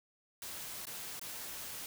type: noise with dropouts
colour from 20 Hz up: white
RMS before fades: -44 dBFS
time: 0.42-1.86 s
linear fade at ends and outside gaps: 1 ms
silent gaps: 0.854-0.869 / 1.195-1.214 s
effects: none